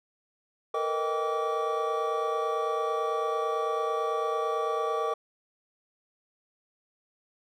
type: tone cluster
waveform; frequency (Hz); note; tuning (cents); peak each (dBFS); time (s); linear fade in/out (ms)
triangle; 457.4 / 486.4 / 626 / 789 / 1153; A#4 / B4 / D#5 / G5 / D6; -33 / -26 / +10 / +11 / -32; -29 / -35 / -32 / -34 / -29; 0.74-5.14; 5
effects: none